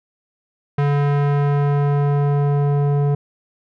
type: tone with low-pass filter sweep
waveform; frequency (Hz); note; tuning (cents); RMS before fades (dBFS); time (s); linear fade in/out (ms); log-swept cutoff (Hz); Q
square; 143.5; D3; -40; -17; 0.78-3.15; 5; 1900 to 660; 0.81
effects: none